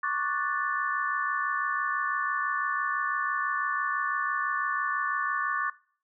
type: chord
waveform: sine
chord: D major seventh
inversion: third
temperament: equal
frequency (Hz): 1108.7 / 1174.7 / 1480 / 1760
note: C#6 / D6 / F#6 / A6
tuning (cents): 0 / 0 / 0 / 0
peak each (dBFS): -31 / -32 / -34 / -31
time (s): 0.03-5.7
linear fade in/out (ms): 5
effects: noise-tail reverb RT60 0.5 s tail -21 dB re dry